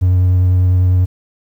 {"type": "tone with vibrato", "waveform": "triangle", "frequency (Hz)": 91.3, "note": "F#2", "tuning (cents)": -23, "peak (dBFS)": -6, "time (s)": [0.01, 1.06], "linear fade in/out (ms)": 20, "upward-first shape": "square", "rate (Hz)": 10, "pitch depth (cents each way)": 10, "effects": ["tanh soft clip ceiling -2 dBFS", "8-bit"]}